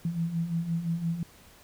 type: beating tone pair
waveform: sine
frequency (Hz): 163.1 / 168.9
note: E3 / E3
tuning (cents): -18 / +42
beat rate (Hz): 5.8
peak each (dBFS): -34 / -28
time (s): 0.05-1.23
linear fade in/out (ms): 2
effects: pink hiss -55 dBFS RMS until 1.63 s